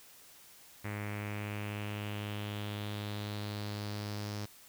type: tone with low-pass filter sweep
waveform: sawtooth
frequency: 103.9 Hz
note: G#2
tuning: 1 cent sharp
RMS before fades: -39 dBFS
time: 0.84-4.46 s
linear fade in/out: 10 ms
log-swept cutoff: 2100 to 5400 Hz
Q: 3.6
effects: white hiss -57 dBFS RMS until 4.68 s